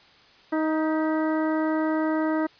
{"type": "harmonic tone with a mistuned harmonic", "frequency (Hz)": 313.7, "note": "D#4", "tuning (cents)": 14, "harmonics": [1, 2, 3, 4, 5, 6], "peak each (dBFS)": [-23, -29, -33, -35, -37, -39], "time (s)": [0.52, 2.47], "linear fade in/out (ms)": 10, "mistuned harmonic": 6, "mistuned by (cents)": 49, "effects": ["white hiss -54 dBFS RMS until 2.59 s", "resampled to 11025 Hz"]}